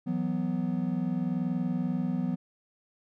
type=chord; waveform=triangle; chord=E suspended second; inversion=none; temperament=just; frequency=164.81 / 185.42 / 247.2 Hz; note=E3 / F#3 / B3; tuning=0 / +4 / +2 cents; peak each=-31 / -29 / -29 dBFS; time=0.06-2.36 s; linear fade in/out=20 ms; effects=none